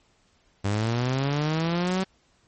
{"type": "linear sweep", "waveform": "sawtooth", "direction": "up", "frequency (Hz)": [98, 191.3], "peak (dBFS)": -19, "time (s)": [0.64, 2.04], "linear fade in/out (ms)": 10, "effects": ["pink hiss -64 dBFS RMS until 2.47 s", "MP3 32 kbps"]}